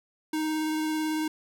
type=tone with vibrato; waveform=square; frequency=311.4 Hz; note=D#4; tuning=2 cents sharp; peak=-27 dBFS; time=0.33-1.28 s; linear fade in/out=5 ms; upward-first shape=triangle; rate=18 Hz; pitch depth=14 cents each way; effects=none